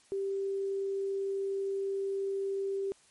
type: tone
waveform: sine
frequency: 392 Hz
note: G4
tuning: in tune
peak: -30 dBFS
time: 0.12-2.92 s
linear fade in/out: 0 ms
effects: white hiss -63 dBFS RMS until 3.1 s + MP3 48 kbps